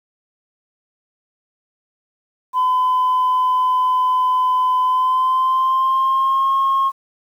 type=tone with pitch glide; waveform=sine; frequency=1013 to 1079.5 Hz; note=B5 to C#6; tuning=+44 to -46 cents; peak=-12 dBFS; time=2.53-6.92 s; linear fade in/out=50 ms; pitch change=+110 cents; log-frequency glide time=4.83-6.53 s; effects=tanh soft clip ceiling -11 dBFS + 8-bit